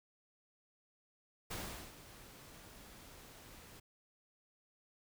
pink noise with ADSR envelope, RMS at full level -42 dBFS, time 1.5-3.8 s, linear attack 13 ms, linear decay 400 ms, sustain -14 dB, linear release 8 ms, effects none

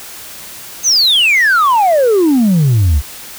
sine exponential sweep, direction down, 6520 to 65.41 Hz, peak -5 dBFS, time 0.83-3.02 s, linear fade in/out 50 ms, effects tanh soft clip ceiling -6 dBFS + white hiss -31 dBFS RMS until 3.38 s

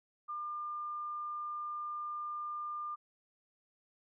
sine tone, 1200 Hz, D6, 37 cents sharp, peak -37 dBFS, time 0.28-2.96 s, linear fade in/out 20 ms, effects none

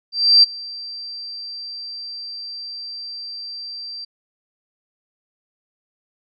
sine tone with ADSR envelope, 4699 Hz, D8, in tune, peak -6 dBFS, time 0.12-4.05 s, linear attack 310 ms, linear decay 18 ms, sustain -23 dB, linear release 10 ms, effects none

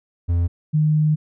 triangle / sine tone pair in turn, 86 / 153.23 Hz, F2 / D#3, -26 / -26 cents, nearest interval minor seventh, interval 1000 cents, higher second, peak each -14 dBFS, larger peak neither, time 0.28-0.48 / 0.73-1.16 s, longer second, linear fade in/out 20 ms, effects none

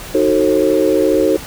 sine chord, D# diminished seventh, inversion none, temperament just, 311.1 / 373.4 / 448 / 537.6 Hz, D#4 / F#4 / A4 / C5, 0 / +16 / +31 / +47 cents, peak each -16 dBFS, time 0.14-1.37 s, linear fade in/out 10 ms, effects pink hiss -31 dBFS RMS until 1.46 s

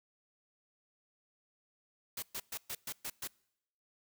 white noise bursts, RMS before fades -40 dBFS, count 7, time 2.17-3.275 s, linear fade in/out 5 ms, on 55 ms, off 120 ms, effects noise-tail reverb RT60 0.8 s tail -25 dB re dry

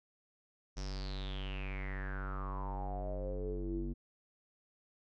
square tone with low-pass filter sweep, 48.02 Hz, G1, 35 cents flat, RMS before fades -39 dBFS, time 0.76-3.94 s, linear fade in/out 20 ms, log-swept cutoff 5800 to 280 Hz, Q 9, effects none

